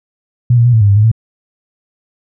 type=tone with pitch steps; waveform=sine; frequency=121.7 / 117.7 / 122.3 / 111.6 / 102 / 100.1 / 106.2 / 112.5 Hz; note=B2 / A#2 / B2 / A2 / G#2 / G2 / G#2 / A2; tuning=-25 / +17 / -16 / +25 / -31 / +37 / +39 / +39 cents; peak=-5 dBFS; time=0.5-1.116 s; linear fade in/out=5 ms; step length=77 ms; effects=none